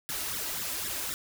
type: noise with flanger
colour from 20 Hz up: white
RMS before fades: -34 dBFS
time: 0.09-1.14 s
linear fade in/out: 0 ms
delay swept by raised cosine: 0.54 to 3.24 ms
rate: 3.9 Hz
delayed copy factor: +0.75
effects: none